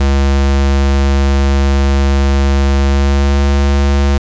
square tone with pitch glide, 68.9 to 69.98 Hz, C#2 to C#2, -10 to +17 cents, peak -9 dBFS, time 0-4.18 s, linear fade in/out 5 ms, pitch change +27 cents, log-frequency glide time 2.86-3.41 s, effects resampled to 16000 Hz + 7-bit

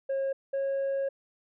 sine tone pair in turn, 542 / 547 Hz, C#5 / C#5, -39 / -23 cents, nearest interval unison, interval 16 cents, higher second, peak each -24 dBFS, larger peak neither, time 0.09-0.33 / 0.53-1.09 s, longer second, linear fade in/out 10 ms, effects tanh soft clip ceiling -26 dBFS

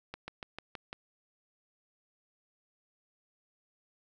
slowing click train, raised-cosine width 0.3 ms, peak -24 dBFS, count 6, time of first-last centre 0.14-0.929 s, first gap 140 ms, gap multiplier 1.06, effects none

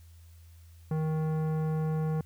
sine tone with tanh clipping, 156.9 Hz, D#3, 15 cents sharp, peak -29 dBFS, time 0.91-2.21 s, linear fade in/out 2 ms, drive 15 dB, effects added 83 Hz sine -50 dBFS peak until 2.25 s + white hiss -65 dBFS RMS until 2.25 s

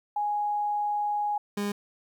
sine / 30% pulse tone pair in turn, 830 / 204 Hz, G#5 / G#3, -1 / -31 cents, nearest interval 2 octaves, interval 2430 cents, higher first, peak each -25 dBFS, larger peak neither, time 0.16-1.38 / 1.57-1.72 s, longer first, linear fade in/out 5 ms, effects 11-bit

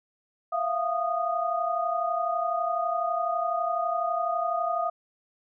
sine tone cluster, 673 / 705 / 1235 Hz, E5 / F5 / D#6, +36 / +16 / -13 cents, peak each -29 dBFS, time 0.52-4.9 s, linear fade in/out 10 ms, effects none

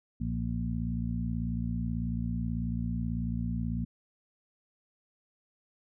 harmonic tone with a mistuned harmonic, 58.27 Hz, A#1, in tune, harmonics 1 / 2 / 3 / 4, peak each -35 / -35 / -35 / -35 dBFS, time 0.2-3.85 s, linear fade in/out 10 ms, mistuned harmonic 1, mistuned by +100 cents, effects none

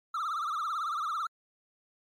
triangle tone with vibrato, 1262 Hz, D#6, 24 cents sharp, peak -28 dBFS, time 0.14-1.27 s, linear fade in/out 5 ms, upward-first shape triangle, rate 18 Hz, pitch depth 170 cents each way, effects MP3 64 kbps

